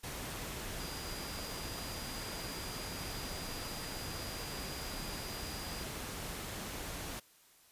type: tone in noise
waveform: sine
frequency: 4859 Hz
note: D#8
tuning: 42 cents flat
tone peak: -48 dBFS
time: 0.79-5.84 s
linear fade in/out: 10 ms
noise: pink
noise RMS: -42 dBFS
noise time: 0.03-7.2 s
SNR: -9 dB
effects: white hiss -64 dBFS RMS until 7.71 s + resampled to 32000 Hz